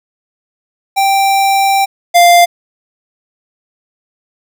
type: tone pair in turn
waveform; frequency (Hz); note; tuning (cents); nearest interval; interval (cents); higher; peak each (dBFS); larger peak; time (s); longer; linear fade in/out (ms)
square; 784 / 696.5; G5 / F5; 0 / -5; major second; 205; first; -9 / -4; second; 0.96-1.86 / 2.14-2.46; first; 20
effects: none